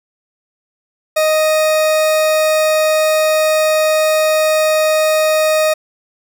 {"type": "tone", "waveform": "40% pulse", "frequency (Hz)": 623, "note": "D#5", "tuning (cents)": 2, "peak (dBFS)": -10, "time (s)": [1.16, 5.74], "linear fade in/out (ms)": 10, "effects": []}